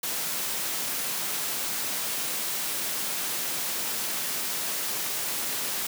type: high-pass noise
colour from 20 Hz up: white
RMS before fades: -30 dBFS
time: 0.03-5.87 s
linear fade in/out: 5 ms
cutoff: 130 Hz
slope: 24 dB/octave
effects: none